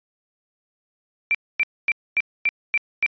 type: tone bursts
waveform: sine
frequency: 2349 Hz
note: D7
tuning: in tune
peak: -16 dBFS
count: 7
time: 1.31-3.062 s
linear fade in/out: 0 ms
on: 36 ms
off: 250 ms
effects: resampled to 11025 Hz